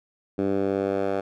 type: tone with band-pass filter sweep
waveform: 10% pulse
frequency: 98 Hz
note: G2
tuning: in tune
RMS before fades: -25 dBFS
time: 0.38-1.21 s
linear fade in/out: 10 ms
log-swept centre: 320 to 660 Hz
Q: 1.3
effects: none